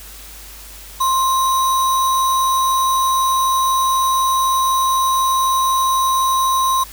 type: tone with sample-and-hold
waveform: sine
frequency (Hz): 1054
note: C6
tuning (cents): +12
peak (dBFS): -13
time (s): 1-6.84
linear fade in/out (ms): 10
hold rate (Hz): 4900
effects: added 50 Hz sine -39 dBFS peak until 6.92 s + white hiss -38 dBFS RMS until 6.92 s